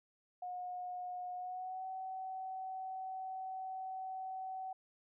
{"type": "tone with pitch glide", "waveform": "sine", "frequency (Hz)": [723, 756.3], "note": ["F#5", "F#5"], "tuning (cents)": [-40, 38], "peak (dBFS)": -40, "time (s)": [0.42, 4.73], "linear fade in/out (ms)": 5, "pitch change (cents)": 78, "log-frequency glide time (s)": [1.35, 1.86], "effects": []}